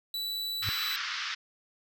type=tone; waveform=45% pulse; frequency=3951 Hz; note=B7; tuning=in tune; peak=-32 dBFS; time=0.14-0.96 s; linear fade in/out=2 ms
type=tone with exponential growth; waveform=sine; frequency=103.7 Hz; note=G#2; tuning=2 cents flat; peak=-27 dBFS; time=0.59-0.69 s; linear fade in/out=0 ms; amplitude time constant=21 ms
type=band-pass noise; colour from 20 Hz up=pink; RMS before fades=-35 dBFS; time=0.62-1.35 s; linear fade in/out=10 ms; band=1200 to 5500 Hz; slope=48 dB/octave
effects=none